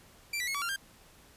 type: tone with pitch steps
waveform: sawtooth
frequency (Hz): 2349 / 1965 / 2174 / 1140 / 1386 / 1593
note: D7 / B6 / C#7 / C#6 / F6 / G6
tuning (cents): 0 / -9 / -34 / +48 / -14 / +27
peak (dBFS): -28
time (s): 0.33-0.762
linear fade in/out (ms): 5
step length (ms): 72
effects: pink hiss -58 dBFS RMS until 1.36 s + resampled to 32000 Hz